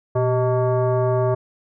sine tone with frequency modulation, 120 Hz, B2, 49 cents flat, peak -16 dBFS, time 0.15-1.35 s, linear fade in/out 10 ms, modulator 508 Hz, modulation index 1.3, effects none

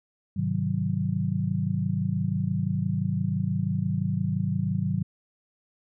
sine chord, Ab dominant seventh, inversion none, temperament just, 103.83 / 129.78 / 155.74 / 186.89 Hz, Ab2 / C3 / Eb3 / Gb3, 0 / -14 / +2 / +18 cents, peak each -30 / -31 / -29 / -28 dBFS, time 0.36-5.03 s, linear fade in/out 10 ms, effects none

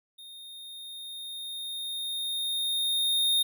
square tone with level ramp, 3685 Hz, A#7, 21 cents flat, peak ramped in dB -45 to -22 dBFS, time 0.18-3.43 s, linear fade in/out 10 ms, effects none

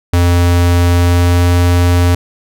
square tone with pitch glide, 87.31 to 87.92 Hz, F2 to F2, 0 to +12 cents, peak -8 dBFS, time 0.13-2.15 s, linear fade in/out 5 ms, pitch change +12 cents, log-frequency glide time 0.91-1.53 s, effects none

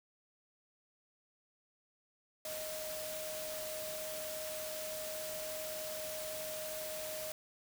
sine tone in noise, 622.3 Hz, D#5, in tune, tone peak -42 dBFS, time 2.45-7.32 s, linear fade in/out 2 ms, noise white, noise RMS -44 dBFS, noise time 2.45-7.32 s, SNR -1 dB, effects none

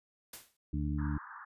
white noise with exponential decay, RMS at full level -42 dBFS, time 0.33-0.57 s, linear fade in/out 5 ms, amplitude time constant 52 ms
harmonic tone, 73.42 Hz, D2, in tune, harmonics 1 / 2 / 3 / 4, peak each -34 / -36 / -40 / -38 dBFS, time 0.73-1.18 s, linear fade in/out 5 ms
white band-pass noise, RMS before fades -48 dBFS, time 0.98-1.45 s, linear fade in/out 10 ms, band 860 to 1700 Hz, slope 96 dB/octave
effects resampled to 32000 Hz

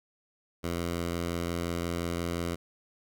10% pulse tone, 85.7 Hz, F2, 32 cents flat, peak -22 dBFS, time 0.63-2.56 s, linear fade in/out 20 ms, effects none

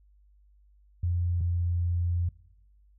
sine tone pair in turn, 87.31 / 86.81 Hz, F2 / F2, 0 / -10 cents, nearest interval unison, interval 10 cents, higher first, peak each -24 dBFS, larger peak neither, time 1.03-1.41 / 1.41-2.29 s, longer second, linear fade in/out 5 ms, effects noise-tail reverb RT60 1.0 s tail -22 dB re dry + added 50 Hz sine -57 dBFS peak until 2.98 s

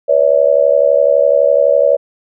sine tone with amplitude modulation, 564 Hz, C#5, 30 cents sharp, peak -3 dBFS, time 0.08-1.97 s, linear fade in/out 20 ms, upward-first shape sine, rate 71.9 Hz, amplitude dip 100%, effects none

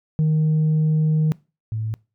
sine tone pair in turn, 155.56 / 110 Hz, D#3 / A2, 0 / 0 cents, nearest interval tritone, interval 600 cents, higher first, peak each -13 / -22 dBFS, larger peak first, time 0.19-1.32 / 1.72-1.94 s, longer first, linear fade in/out 0 ms, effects noise-tail reverb RT60 0.3 s tail -24 dB re dry + tanh soft clip ceiling -14 dBFS

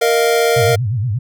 square chord, Bb suspended fourth, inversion none, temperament equal, 466.2 / 622.3 / 698.5 Hz, Bb4 / Eb5 / F5, 0 / 0 / 0 cents, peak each -14 / -20 / -19 dBFS, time 0.01-0.76 s, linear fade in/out 10 ms
sine tone with vibrato, 113.3 Hz, A#2, 49 cents flat, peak -15 dBFS, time 0.56-1.19 s, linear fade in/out 10 ms, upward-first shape sine, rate 8.5 Hz, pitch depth 240 cents each way
effects none

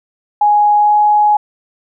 sine tone with pitch glide, 832 to 837.8 Hz, G#5 to G#5, +3 to +15 cents, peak -7 dBFS, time 0.41-1.37 s, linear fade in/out 5 ms, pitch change +12 cents, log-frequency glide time 0.76-0.95 s, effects none

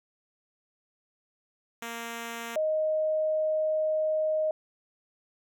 5% pulse / sine tone pair in turn, 232.2 / 623 Hz, A#3 / D#5, -7 / +2 cents, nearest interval octave + perfect fourth, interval 1709 cents, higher second, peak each -24 dBFS, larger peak neither, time 1.82-2.56 / 2.56-4.51 s, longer second, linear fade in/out 2 ms, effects none

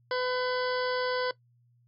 harmonic tone with a mistuned harmonic, 503 Hz, B4, 32 cents sharp, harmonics 1 / 2 / 3 / 4 / 6 / 7 / 8 / 9 / 10, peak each -29 / -35 / -35 / -41 / -45 / -44 / -47 / -42 / -44 dBFS, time 0.11-1.31 s, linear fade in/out 2 ms, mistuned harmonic 7, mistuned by -82 cents, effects noise-tail reverb RT60 0.1 s tail -18 dB re dry + added 120 Hz sine -62 dBFS peak until 1.87 s

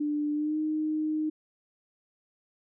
sine tone with pitch glide, 296.4 to 309 Hz, D4 to D#4, +16 to -12 cents, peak -26 dBFS, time 0-1.3 s, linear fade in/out 10 ms, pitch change +72 cents, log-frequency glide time 0.33-0.58 s, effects none

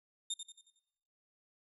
25% pulse tone with echo, 3644 Hz, A#7, 40 cents flat, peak -31 dBFS, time 0.3-0.34 s, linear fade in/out 5 ms, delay 91 ms, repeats 5, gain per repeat -7 dB, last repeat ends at 0.795 s, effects noise-tail reverb RT60 1.0 s tail -22 dB re dry + resampled to 32000 Hz

